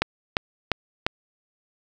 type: click train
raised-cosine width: 0.3 ms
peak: -4 dBFS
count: 4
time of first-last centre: 0.02-1.065 s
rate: 2.87 Hz
effects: none